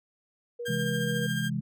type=tone; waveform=sine; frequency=478 Hz; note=A#4; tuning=43 cents sharp; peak=-33 dBFS; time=0.59-1.27 s; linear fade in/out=10 ms
type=tone with tremolo; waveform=30% pulse; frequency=1600 Hz; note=G6; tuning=35 cents sharp; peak=-28 dBFS; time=0.65-1.5 s; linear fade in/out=20 ms; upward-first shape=sine; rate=14 Hz; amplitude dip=40%
type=chord; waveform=sine; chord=C augmented; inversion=none; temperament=equal with one note detuned; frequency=131.8 / 164.81 / 207.7 Hz; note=C3 / E3 / G#3; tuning=+13 / 0 / 0 cents; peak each=-32 dBFS; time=0.68-1.61 s; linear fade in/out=10 ms
effects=none